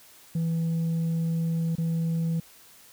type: tone with dropouts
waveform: sine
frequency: 164.81 Hz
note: E3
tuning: in tune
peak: -21 dBFS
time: 0.35-2.4 s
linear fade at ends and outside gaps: 5 ms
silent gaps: 1.754-1.782 s
effects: tanh soft clip ceiling -23 dBFS + white hiss -53 dBFS RMS until 2.92 s